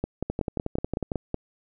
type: two click trains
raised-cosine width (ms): 2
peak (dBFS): -14 / -13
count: 10 / 8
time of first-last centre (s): 0.3-1.118 / 0.04-1.344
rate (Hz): 11 / 5.37
effects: none